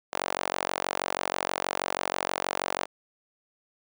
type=tone with high-pass filter; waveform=sawtooth; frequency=46.25 Hz; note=F#1; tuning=in tune; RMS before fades=-31 dBFS; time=0.12-2.86 s; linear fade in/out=20 ms; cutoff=670 Hz; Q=1.4; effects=none